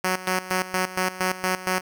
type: tone with tremolo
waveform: 5% pulse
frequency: 185 Hz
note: F#3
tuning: in tune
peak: -10 dBFS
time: 0.04-1.81 s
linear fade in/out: 5 ms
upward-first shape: square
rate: 4.3 Hz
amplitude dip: 80%
effects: none